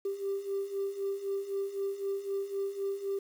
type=beating tone pair; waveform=sine; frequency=392 / 395.9 Hz; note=G4 / G4; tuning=0 / +17 cents; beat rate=3.9 Hz; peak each=-36 / -32 dBFS; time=0.05-3.19 s; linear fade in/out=5 ms; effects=tanh soft clip ceiling -26 dBFS + 9-bit